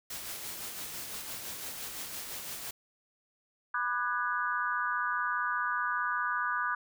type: noise with tremolo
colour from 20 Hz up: white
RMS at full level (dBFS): -39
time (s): 0.1-2.71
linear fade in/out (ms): 5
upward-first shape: sine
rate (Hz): 5.9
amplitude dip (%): 35
type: chord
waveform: sine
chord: G# half-diminished seventh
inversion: first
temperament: equal with one note detuned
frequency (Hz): 987.8 / 1204.9 / 1480 / 1661.2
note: B5 / D6 / F#6 / G#6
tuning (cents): 0 / +44 / 0 / 0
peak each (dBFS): -36 / -33 / -33 / -37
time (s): 3.74-6.75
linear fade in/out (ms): 5
effects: none